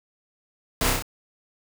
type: noise with echo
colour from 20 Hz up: pink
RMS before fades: -24 dBFS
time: 0.81-0.9 s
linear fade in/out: 2 ms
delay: 31 ms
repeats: 4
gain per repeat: -2 dB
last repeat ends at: 1.024 s
effects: none